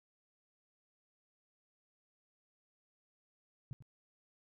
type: tone with echo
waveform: sine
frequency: 130.8 Hz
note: C3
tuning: in tune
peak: -39 dBFS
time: 3.71-3.73 s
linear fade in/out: 0 ms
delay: 94 ms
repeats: 1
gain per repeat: -12 dB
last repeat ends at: 3.824 s
effects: none